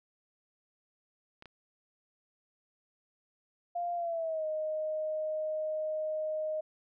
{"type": "clicks", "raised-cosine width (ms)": 0.3, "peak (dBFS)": -33, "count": 2, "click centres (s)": [1.424, 1.457]}
{"type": "tone with pitch glide", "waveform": "sine", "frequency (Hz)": [697, 621], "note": ["F5", "D#5"], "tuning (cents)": [-4, -3], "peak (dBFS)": -31, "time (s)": [3.75, 6.61], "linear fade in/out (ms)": 10, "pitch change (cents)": -199, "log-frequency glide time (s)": [3.95, 4.46]}
{"effects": []}